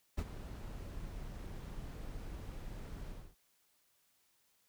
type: noise with ADSR envelope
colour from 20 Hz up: brown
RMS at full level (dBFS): -33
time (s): 0.17-3.35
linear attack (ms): 18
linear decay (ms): 49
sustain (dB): -12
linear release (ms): 270
effects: white hiss -74 dBFS RMS until 4.68 s